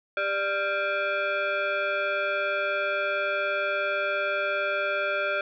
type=tone with frequency modulation; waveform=sine; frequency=396.9 Hz; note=G4; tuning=22 cents sharp; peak=-24 dBFS; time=0.17-5.41 s; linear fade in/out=2 ms; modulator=989 Hz; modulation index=2; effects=none